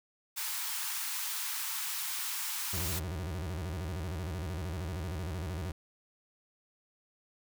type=high-pass noise; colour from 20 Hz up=white; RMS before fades=-36 dBFS; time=0.36-3 s; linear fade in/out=20 ms; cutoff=820 Hz; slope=96 dB/octave
type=tone with vibrato; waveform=35% pulse; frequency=84.9 Hz; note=F2; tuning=48 cents flat; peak=-33 dBFS; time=2.73-5.72 s; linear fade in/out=5 ms; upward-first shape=square; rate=13 Hz; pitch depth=170 cents each way
effects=none